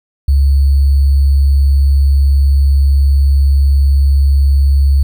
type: tone with sample-and-hold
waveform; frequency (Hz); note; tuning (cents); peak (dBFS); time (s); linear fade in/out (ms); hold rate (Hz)
sine; 69.3; C#2; 0; -6; 0.28-5.03; 5; 4410
effects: none